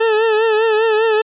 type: tone with vibrato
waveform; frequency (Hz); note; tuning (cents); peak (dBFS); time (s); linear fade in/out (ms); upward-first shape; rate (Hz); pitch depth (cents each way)
40% pulse; 440; A4; 0; -11; 0-1.22; 10; triangle; 5; 73
effects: resampled to 8000 Hz